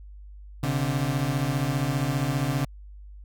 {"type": "beating tone pair", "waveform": "30% pulse", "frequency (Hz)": [130.1, 145.1], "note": ["C3", "D3"], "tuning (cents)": [-9, -21], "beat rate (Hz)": 15, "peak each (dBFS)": -24, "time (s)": [0.63, 2.65], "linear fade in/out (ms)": 5, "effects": ["added 50 Hz sine -41 dBFS peak until 3.24 s"]}